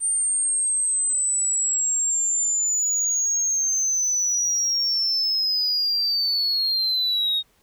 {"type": "linear sweep", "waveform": "sine", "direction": "down", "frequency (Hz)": [8870, 3721], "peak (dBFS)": -18, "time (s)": [0, 7.43], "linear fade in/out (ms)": 50, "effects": ["tanh soft clip ceiling -17 dBFS", "pink hiss -62 dBFS RMS until 7.62 s"]}